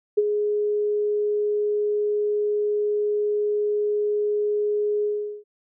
sine tone with ADSR envelope, 417.2 Hz, G#4, 8 cents sharp, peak -13 dBFS, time 0.17-5.44 s, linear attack 12 ms, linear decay 34 ms, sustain -7 dB, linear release 400 ms, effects none

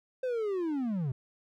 triangle linear sweep, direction down, 523.3 to 120 Hz, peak -27 dBFS, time 0.23-1.12 s, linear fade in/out 5 ms, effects none

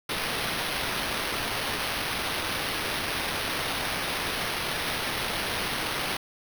blue noise with sample-and-hold, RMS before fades -30 dBFS, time 0.09-6.17 s, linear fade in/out 5 ms, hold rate 7350 Hz, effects none

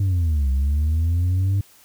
sine linear two-way sweep, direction down then up, 100.2 to 65.41 to 100.2 Hz, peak -14 dBFS, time 0-1.61 s, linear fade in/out 5 ms, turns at 0.5 s, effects tanh soft clip ceiling -16 dBFS + white hiss -52 dBFS RMS until 1.84 s

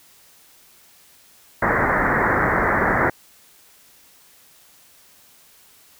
white low-pass noise, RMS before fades -19 dBFS, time 1.62-3.1 s, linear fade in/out 5 ms, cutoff 2000 Hz, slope 96 dB/octave, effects white hiss -52 dBFS RMS until 5.99 s

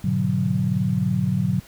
sine chord, G# half-diminished seventh, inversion none, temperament equal with one note detuned, 104.25 / 123.47 / 146.83 / 185 Hz, G#2 / B2 / D3 / F#3, +7 / 0 / 0 / 0 cents, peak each -27 / -25 / -25 / -22 dBFS, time 0.04-1.6 s, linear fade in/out 5 ms, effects pink hiss -48 dBFS RMS until 1.67 s

